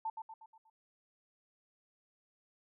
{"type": "tone with echo", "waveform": "sine", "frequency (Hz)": 889, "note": "A5", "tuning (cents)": 18, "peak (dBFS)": -34, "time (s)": [0.05, 0.1], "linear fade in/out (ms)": 5, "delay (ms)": 120, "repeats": 5, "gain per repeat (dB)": -6, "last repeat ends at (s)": 0.7, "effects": []}